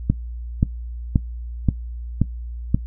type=click train; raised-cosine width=5 ms; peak=-3 dBFS; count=6; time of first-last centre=0.1-2.746 s; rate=1.89 Hz; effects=noise-tail reverb RT60 0.1 s tail -17 dB re dry + added 59 Hz sine -28 dBFS peak until 2.86 s